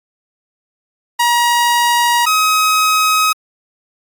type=tone pair in turn; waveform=sawtooth; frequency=953 / 1268.1 Hz; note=A#5 / D#6; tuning=+38 / +33 cents; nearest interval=perfect fourth; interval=495 cents; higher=second; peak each=-7 dBFS; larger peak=neither; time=1.19-2.26 / 2.26-3.33 s; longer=neither; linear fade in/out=10 ms; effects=AAC 64 kbps